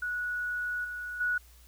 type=tone with level steps; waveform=sine; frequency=1466 Hz; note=F#6; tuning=16 cents flat; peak=-30 / -35 / -26 dBFS; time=0.02-1.38 s; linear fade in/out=5 ms; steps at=0.84 / 1.2 s; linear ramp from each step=10 ms; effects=added 60 Hz sine -54 dBFS peak until 1.67 s + white hiss -60 dBFS RMS until 1.67 s